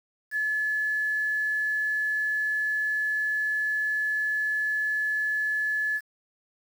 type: tone with quantisation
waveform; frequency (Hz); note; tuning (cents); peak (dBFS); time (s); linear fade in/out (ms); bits
sine; 1717; A6; -43; -24; 0.31-6.01; 50; 8
effects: none